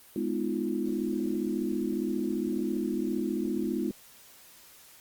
sine chord, F half-diminished seventh, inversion first, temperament just, 209.5 / 251.4 / 314.3 / 349.2 Hz, Ab3 / Cb4 / Eb4 / F4, +15 / +31 / +18 / 0 cents, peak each -33 dBFS, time 0.16-3.91 s, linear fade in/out 2 ms, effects white hiss -54 dBFS RMS until 5 s + Opus 32 kbps

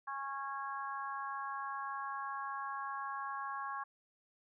harmonic tone, 274.8 Hz, C#4, 15 cents flat, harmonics 3 / 4 / 5 / 6, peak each -45 / -40 / -50 / -46 dBFS, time 0.07-3.84 s, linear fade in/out 10 ms, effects none

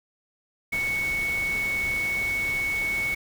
sine tone in noise, 2217 Hz, C#7, in tune, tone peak -24 dBFS, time 0.72-3.15 s, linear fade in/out 10 ms, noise pink, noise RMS -37 dBFS, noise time 0.72-3.15 s, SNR +10 dB, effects none

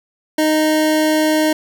25% pulse tone, 310 Hz, D#4, 6 cents flat, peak -9 dBFS, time 0.38-1.53 s, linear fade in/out 5 ms, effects none

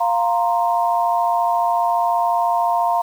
sine chord, F suspended fourth, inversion none, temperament equal, 698.5 / 932.3 / 1046.5 Hz, F5 / Bb5 / C6, 0 / 0 / 0 cents, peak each -18 / -19 / -24 dBFS, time 0-3.02 s, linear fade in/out 10 ms, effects 7-bit

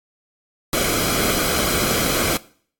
pink noise with comb filter, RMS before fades -20 dBFS, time 0.73-2.37 s, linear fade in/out 2 ms, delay 1.1 ms, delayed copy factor -0.6, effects noise-tail reverb RT60 0.5 s tail -20 dB re dry + AAC 64 kbps

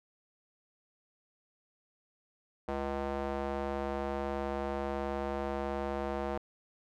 square tone with band-pass filter, 69.3 Hz, C#2, in tune, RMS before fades -35 dBFS, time 2.68-6.38 s, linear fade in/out 5 ms, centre 660 Hz, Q 1.2, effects none

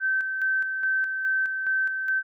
sine tone with tremolo, 1545 Hz, G6, 26 cents flat, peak -21 dBFS, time 0-2.23 s, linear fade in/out 50 ms, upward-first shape square, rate 2.4 Hz, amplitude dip 45%, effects none

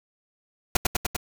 pink noise with echo, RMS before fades -19 dBFS, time 0.75-0.77 s, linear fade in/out 5 ms, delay 99 ms, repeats 4, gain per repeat -2 dB, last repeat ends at 1.166 s, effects none

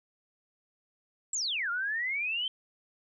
sine exponential two-way sweep, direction down then up, 7902 to 1374 to 3148 Hz, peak -29 dBFS, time 1.33-2.48 s, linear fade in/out 2 ms, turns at 1.7 s, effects none

